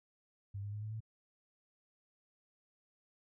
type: tone with pitch steps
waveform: sine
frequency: 99.7 / 102.27 / 104.9 / 107.6 / 110.37 Hz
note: G2 / G#2 / G#2 / A2 / A2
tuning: +30 / -26 / +18 / -38 / +6 cents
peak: -39 dBFS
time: 0.54-1.005 s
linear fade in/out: 10 ms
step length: 93 ms
effects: none